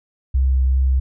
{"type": "tone with vibrato", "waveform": "sine", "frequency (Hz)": 65.41, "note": "C2", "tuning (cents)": 0, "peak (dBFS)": -13, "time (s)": [0.34, 1], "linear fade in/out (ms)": 10, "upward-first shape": "triangle", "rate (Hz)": 2.6, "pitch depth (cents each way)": 15, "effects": []}